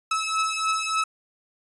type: beating tone pair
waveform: sawtooth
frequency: 1297 / 1300.4 Hz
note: E6 / E6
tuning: -28 / -24 cents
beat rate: 3.4 Hz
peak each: -22 / -23 dBFS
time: 0.11-1.04 s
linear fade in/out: 5 ms
effects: resampled to 24000 Hz